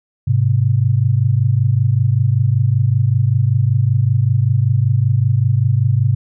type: tone pair together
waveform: sine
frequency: 104.78 / 130 Hz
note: G#2 / C3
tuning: +16 / -11 cents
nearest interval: major third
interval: 373 cents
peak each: -14 dBFS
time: 0.27-6.15 s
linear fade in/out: 10 ms
effects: none